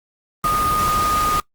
sine tone in noise, 1231 Hz, D#6, 19 cents flat, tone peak -17 dBFS, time 0.44-1.4 s, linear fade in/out 2 ms, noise pink, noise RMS -25 dBFS, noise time 0.44-1.4 s, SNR +5 dB, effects noise-tail reverb RT60 0.1 s tail -21 dB re dry + Opus 32 kbps

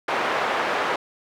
pink band-pass noise, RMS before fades -24 dBFS, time 0.08-0.96 s, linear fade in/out 5 ms, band 550 to 1900 Hz, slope 12 dB/octave, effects none

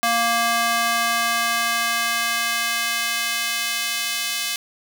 square tone with high-pass filter sweep, 233.1 Hz, A#3, in tune, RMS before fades -22 dBFS, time 0.03-4.56 s, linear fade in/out 0 ms, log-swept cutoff 810 to 2900 Hz, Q 0.96, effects none

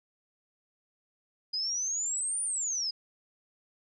sine exponential two-way sweep, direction up then down, 4917 to 9450 to 4917 Hz, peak -29 dBFS, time 1.53-2.91 s, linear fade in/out 10 ms, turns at 2.43 s, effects none

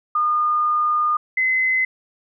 sine tone pair in turn, 1218 / 2043 Hz, D#6 / C7, -37 / -42 cents, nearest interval major sixth, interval 895 cents, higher second, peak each -16 dBFS, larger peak neither, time 0.15-1.17 / 1.37-1.85 s, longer first, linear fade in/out 5 ms, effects none

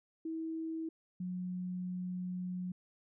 sine tone pair in turn, 323.2 / 181.39 Hz, E4 / F#3, -34 / -34 cents, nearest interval minor seventh, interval 1000 cents, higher first, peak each -36 / -36 dBFS, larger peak neither, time 0.25-0.89 / 1.2-2.72 s, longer second, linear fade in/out 5 ms, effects none

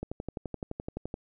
click train, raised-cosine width 2 ms, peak -21 dBFS, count 14, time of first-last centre 0.03-1.141 s, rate 11.7 Hz, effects none

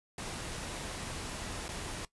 pink noise with dropouts, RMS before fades -40 dBFS, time 0.18-2.05 s, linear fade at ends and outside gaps 2 ms, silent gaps 1.682-1.689 s, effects noise-tail reverb RT60 0.1 s tail -18 dB re dry + resampled to 24000 Hz

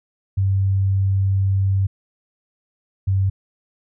sine tone pair in turn, 97 / 96.47 Hz, G2 / G2, -18 / -27 cents, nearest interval unison, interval 9 cents, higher first, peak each -15 / -15 dBFS, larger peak neither, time 0.37-1.87 / 3.07-3.3 s, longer first, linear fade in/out 10 ms, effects none

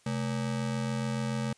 square ring-modulated tone, 174.61 Hz, F3, in tune, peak -27 dBFS, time 0.06-1.53 s, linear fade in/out 5 ms, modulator 43.5 Hz, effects white hiss -63 dBFS RMS until 1.57 s + resampled to 22050 Hz

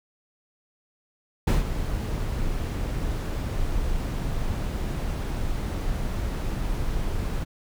brown noise with ADSR envelope, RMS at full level -17 dBFS, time 1.47-7.45 s, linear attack 9 ms, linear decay 150 ms, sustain -10 dB, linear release 25 ms, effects none

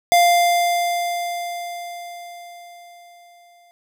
square tone with exponential decay, 697 Hz, F5, 4 cents flat, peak -11 dBFS, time 0.12-3.71 s, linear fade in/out 0 ms, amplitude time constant 780 ms, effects none

